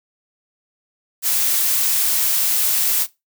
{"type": "noise", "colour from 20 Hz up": "blue", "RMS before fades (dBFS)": -18, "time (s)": [1.22, 3.07], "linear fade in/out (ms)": 50, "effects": ["noise-tail reverb RT60 0.2 s tail -18 dB re dry"]}